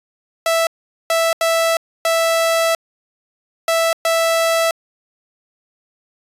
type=tone bursts at uneven times; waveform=sawtooth; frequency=659.3 Hz; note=E5; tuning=in tune; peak=-10 dBFS; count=6; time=0.46-0.67 / 1.1-1.33 / 1.41-1.77 / 2.05-2.75 / 3.68-3.93 / 4.05-4.71 s; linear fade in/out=2 ms; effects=resampled to 32000 Hz